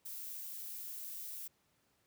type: noise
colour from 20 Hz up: violet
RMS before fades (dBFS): -45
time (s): 0.05-1.48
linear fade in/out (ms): 10
effects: pink hiss -75 dBFS RMS until 2.06 s + high-pass 80 Hz 12 dB/octave